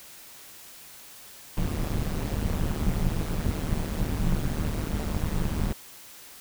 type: noise with amplitude modulation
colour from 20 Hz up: brown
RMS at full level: -23 dBFS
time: 1.57-5.73 s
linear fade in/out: 5 ms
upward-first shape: sine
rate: 153 Hz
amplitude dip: 95%
effects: white hiss -47 dBFS RMS until 6.4 s